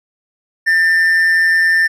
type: tone with amplitude modulation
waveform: triangle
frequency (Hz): 1793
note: A6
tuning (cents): +32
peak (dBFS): -6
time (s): 0.66-1.88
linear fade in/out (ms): 20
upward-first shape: sine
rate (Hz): 171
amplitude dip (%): 40
effects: none